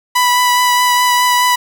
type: tone with vibrato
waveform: sawtooth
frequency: 987.8 Hz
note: B5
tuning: in tune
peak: -6 dBFS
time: 0.15-1.56 s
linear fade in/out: 10 ms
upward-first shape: triangle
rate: 4.8 Hz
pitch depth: 15 cents each way
effects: 7-bit